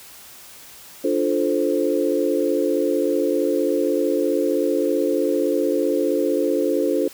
sine chord, D minor seventh, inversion none, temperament equal, 293.7 / 349.2 / 440 / 523.3 Hz, D4 / F4 / A4 / C5, 0 / 0 / 0 / 0 cents, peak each -23 dBFS, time 1.04-7.08 s, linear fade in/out 5 ms, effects white hiss -43 dBFS RMS until 7.13 s

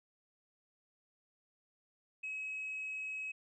sine tone, 2558 Hz, D#7, 47 cents sharp, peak -37 dBFS, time 2.23-3.32 s, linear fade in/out 10 ms, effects tanh soft clip ceiling -35 dBFS

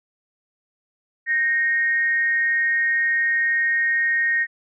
sine tone with amplitude modulation, 1861 Hz, A#6, 3 cents flat, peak -15 dBFS, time 1.26-4.47 s, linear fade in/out 50 ms, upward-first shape sine, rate 287 Hz, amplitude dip 50%, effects none

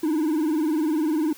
triangle tone with vibrato, 311.1 Hz, D#4, in tune, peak -18 dBFS, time 0.03-1.33 s, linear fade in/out 5 ms, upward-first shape sine, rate 20 Hz, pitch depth 120 cents each way, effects white hiss -47 dBFS RMS until 1.37 s

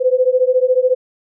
sine beating tone pair, 502 / 516 Hz, B4 / C5, +28 / -24 cents, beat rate 14 Hz, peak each -14 dBFS, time 0-0.95 s, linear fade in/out 20 ms, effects none

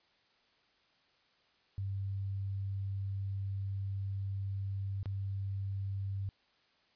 sine tone with dropouts, 98 Hz, G2, in tune, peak -34 dBFS, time 1.78-6.29 s, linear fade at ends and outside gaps 0 ms, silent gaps 5.03-5.058 s, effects white hiss -70 dBFS RMS until 6.95 s + resampled to 11025 Hz

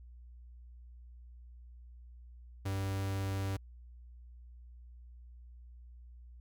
45% pulse tone, 97.3 Hz, G2, 12 cents flat, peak -33 dBFS, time 2.65-3.57 s, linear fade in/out 10 ms, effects added 60 Hz sine -50 dBFS peak until 6.4 s

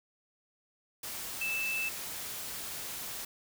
sine tone in noise, 2637 Hz, E7, in tune, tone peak -31 dBFS, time 1.41-1.89 s, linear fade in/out 5 ms, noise white, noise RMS -40 dBFS, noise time 1.03-3.25 s, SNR +6 dB, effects none

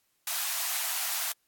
white high-pass noise, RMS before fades -31 dBFS, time 0.27-1.32 s, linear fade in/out 2 ms, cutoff 640 Hz, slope 96 dB/octave, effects white hiss -73 dBFS RMS until 1.47 s + AAC 64 kbps

